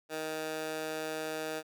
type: tone with high-pass filter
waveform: 15% pulse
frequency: 156.9 Hz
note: D#3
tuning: 15 cents sharp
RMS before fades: -37 dBFS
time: 0.09-1.63 s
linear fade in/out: 50 ms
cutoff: 470 Hz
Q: 0.9
effects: none